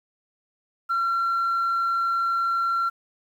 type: tone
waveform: sine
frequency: 1364 Hz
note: F6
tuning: 41 cents flat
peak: -19 dBFS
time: 0.89-2.9 s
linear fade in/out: 20 ms
effects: tanh soft clip ceiling -19 dBFS + 9-bit